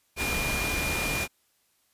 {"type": "tone in noise", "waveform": "sine", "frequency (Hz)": 2414, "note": "D7", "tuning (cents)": 47, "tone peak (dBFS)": -30, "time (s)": [0.16, 1.28], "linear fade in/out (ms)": 50, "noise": "pink", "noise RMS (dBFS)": -30, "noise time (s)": [0.16, 1.28], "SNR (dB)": -3, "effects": ["white hiss -69 dBFS RMS until 1.93 s", "resampled to 32000 Hz"]}